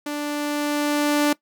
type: tone with level ramp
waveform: sawtooth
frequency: 293.7 Hz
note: D4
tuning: in tune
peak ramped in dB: -22 to -12 dBFS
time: 0.06-1.33 s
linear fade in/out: 5 ms
effects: noise-tail reverb RT60 0.1 s tail -20 dB re dry